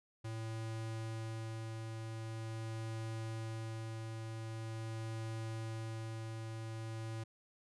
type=tone with tremolo; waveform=square; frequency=112 Hz; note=A2; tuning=31 cents sharp; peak=-40 dBFS; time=0.24-7.24 s; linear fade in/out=10 ms; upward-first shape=sine; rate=0.44 Hz; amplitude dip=25%; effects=resampled to 24000 Hz